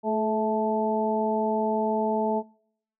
harmonic tone with a mistuned harmonic, 218.6 Hz, A3, 11 cents flat, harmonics 1 / 2 / 3 / 4, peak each -28 / -28 / -28 / -28 dBFS, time 0.03-2.43 s, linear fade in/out 50 ms, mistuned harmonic 2, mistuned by -30 cents, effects noise-tail reverb RT60 0.7 s tail -26 dB re dry

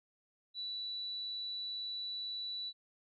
sine tone, 3951 Hz, B7, in tune, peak -38 dBFS, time 0.54-2.73 s, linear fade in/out 50 ms, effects none

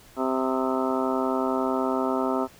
harmonic tone with a mistuned harmonic, 130.81 Hz, C3, in tune, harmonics 2 / 3 / 4 / 5 / 6 / 7 / 8 / 9 / 10, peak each -27 / -29 / -33 / -30 / -37 / -32 / -37 / -37 / -33 dBFS, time 0.16-2.48 s, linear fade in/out 50 ms, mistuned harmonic 9, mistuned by +57 cents, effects pink hiss -52 dBFS RMS until 2.59 s

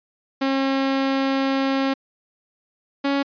sawtooth tone pair in turn, 270 / 278.6 Hz, C#4 / C#4, -45 / +9 cents, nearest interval minor second, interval 54 cents, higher second, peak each -15 dBFS, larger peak neither, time 0.41-1.94 / 3.04-3.23 s, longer first, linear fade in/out 10 ms, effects resampled to 11025 Hz

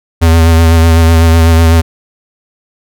square tone with vibrato, 82.3 Hz, E2, 2 cents flat, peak -4 dBFS, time 0.21-1.82 s, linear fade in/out 20 ms, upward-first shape sine, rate 8 Hz, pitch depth 28 cents each way, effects none

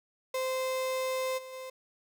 35% pulse tone with level steps, 519 Hz, C5, 14 cents flat, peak -28 / -41 / -38 dBFS, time 0.34-1.7 s, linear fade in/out 5 ms, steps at 1.37 / 1.52 s, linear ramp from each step 20 ms, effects none

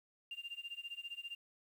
sine tone with tremolo, 2794 Hz, F7, in tune, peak -39 dBFS, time 0.31-1.35 s, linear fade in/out 2 ms, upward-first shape sine, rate 15 Hz, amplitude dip 95%, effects tanh soft clip ceiling -37 dBFS + 11-bit

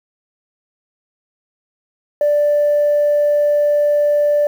sine tone, 587.3 Hz, D5, in tune, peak -10 dBFS, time 2.21-4.47 s, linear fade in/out 2 ms, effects tanh soft clip ceiling -8 dBFS + 7-bit

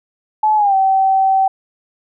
sine tone with pitch glide, 859 to 769.7 Hz, A5 to G5, -42 to -32 cents, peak -10 dBFS, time 0.43-1.48 s, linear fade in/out 5 ms, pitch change -190 cents, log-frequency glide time 0.56-0.75 s, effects none

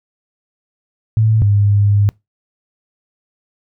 sine tone pair in turn, 110 / 101.98 Hz, A2 / G#2, 0 / -31 cents, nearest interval minor second, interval 131 cents, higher first, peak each -9 dBFS, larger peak neither, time 1.17-1.42 / 1.42-2.09 s, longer second, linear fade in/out 0 ms, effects noise-tail reverb RT60 0.2 s tail -25 dB re dry

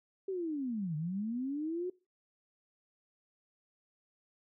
sine linear two-way sweep, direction down then up, 393.6 to 147.4 to 370.6 Hz, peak -33 dBFS, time 0.28-1.9 s, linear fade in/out 5 ms, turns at 0.96 s, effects noise-tail reverb RT60 0.3 s tail -22 dB re dry

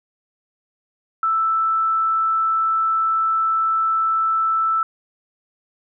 sine tone, 1321 Hz, E6, 3 cents sharp, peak -16 dBFS, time 1.23-4.83 s, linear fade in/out 2 ms, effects none

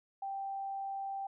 sine tone, 784 Hz, G5, in tune, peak -36 dBFS, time 0.22-1.27 s, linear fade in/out 5 ms, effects none

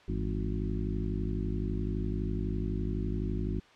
harmonic tone with a mistuned harmonic, 51.91 Hz, G#1, in tune, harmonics 1 / 2 / 3 / 4 / 5 / 6 / 7, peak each -33 / -36 / -38 / -39 / -40 / -41 / -41 dBFS, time 0.08-3.6 s, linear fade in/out 5 ms, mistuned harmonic 3, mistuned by +120 cents, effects white hiss -57 dBFS RMS until 3.75 s + low-pass 3000 Hz 12 dB/octave

